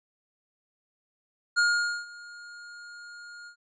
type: tone with ADSR envelope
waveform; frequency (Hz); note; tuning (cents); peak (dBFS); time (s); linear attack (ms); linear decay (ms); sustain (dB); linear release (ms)
square; 1422; F6; +31; -20; 1.56-3.56; 24; 470; -23; 89
effects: resampled to 16000 Hz